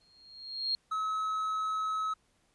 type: tone with exponential growth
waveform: sine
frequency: 4246 Hz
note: C8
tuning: 25 cents sharp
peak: -26 dBFS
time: 0.01-0.75 s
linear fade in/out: 1 ms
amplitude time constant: 160 ms
type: tone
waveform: triangle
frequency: 1286 Hz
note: E6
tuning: 43 cents flat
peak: -28 dBFS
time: 0.91-2.14 s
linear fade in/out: 10 ms
effects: pink hiss -71 dBFS RMS until 2.54 s + resampled to 24000 Hz